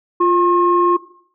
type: tone pair together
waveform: sine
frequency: 350 / 1075.2 Hz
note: F4 / C6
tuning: +4 / +47 cents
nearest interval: octave + perfect fifth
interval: 1943 cents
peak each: -13 dBFS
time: 0.2-0.97 s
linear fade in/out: 10 ms
effects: noise-tail reverb RT60 0.6 s tail -17 dB re dry + tanh soft clip ceiling -3 dBFS